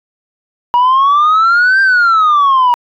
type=exponential two-way sweep; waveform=sine; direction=up then down; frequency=957 to 1589 to 957 Hz; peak=-4 dBFS; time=0.74-2.74 s; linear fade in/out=0 ms; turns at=1.81 s; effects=tanh soft clip ceiling -5 dBFS